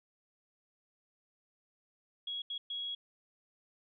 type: tone bursts at uneven times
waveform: sine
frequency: 3322 Hz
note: G#7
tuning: in tune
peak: -36 dBFS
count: 3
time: 2.27-2.42 / 2.5-2.58 / 2.7-2.95 s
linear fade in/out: 5 ms
effects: none